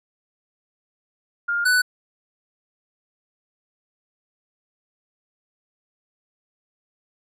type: tone pair in turn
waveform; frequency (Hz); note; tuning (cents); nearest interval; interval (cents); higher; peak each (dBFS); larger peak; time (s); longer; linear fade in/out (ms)
sine / square; 1409 / 1491.6; F6 / F#6; +15 / +14; minor second; 99; second; -20 / -16; second; 1.48-1.65 / 1.65-1.82; neither; 10
effects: resampled to 32000 Hz